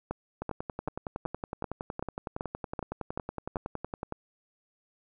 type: two click trains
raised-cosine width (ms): 1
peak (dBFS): -20 / -18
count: 41 / 10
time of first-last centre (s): 0.42-4.124 / 0.11-3.558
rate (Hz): 10.8 / 2.61
effects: none